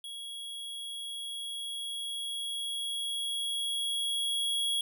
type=tone with level ramp; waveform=square; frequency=3322 Hz; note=G#7; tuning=in tune; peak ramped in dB=-40 to -28 dBFS; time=0.04-4.81 s; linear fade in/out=2 ms; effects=none